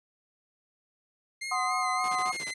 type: tone with vibrato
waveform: sawtooth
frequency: 2093 Hz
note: C7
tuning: in tune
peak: -30 dBFS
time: 1.41-2.54 s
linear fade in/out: 10 ms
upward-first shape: sine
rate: 3.5 Hz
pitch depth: 46 cents each way
type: chord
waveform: sine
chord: C diminished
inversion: second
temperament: equal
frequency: 740 / 1046.5 / 1244.5 Hz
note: Gb5 / C6 / Eb6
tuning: 0 / 0 / 0 cents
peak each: -31 dBFS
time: 1.51-2.32 s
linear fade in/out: 10 ms
type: noise bursts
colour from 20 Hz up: pink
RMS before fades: -41 dBFS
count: 7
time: 2.04-2.51 s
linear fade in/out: 2 ms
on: 44 ms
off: 27 ms
effects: high-pass 200 Hz 12 dB/octave + resampled to 24000 Hz